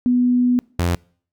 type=tone pair in turn; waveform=sine / sawtooth; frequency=246.9 / 86.84 Hz; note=B3 / F2; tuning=0 / -9 cents; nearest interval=octave + tritone; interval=1809 cents; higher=first; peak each=-13 dBFS; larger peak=neither; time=0.06-0.59 / 0.79-0.95 s; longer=first; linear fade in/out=0 ms; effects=noise-tail reverb RT60 0.5 s tail -26 dB re dry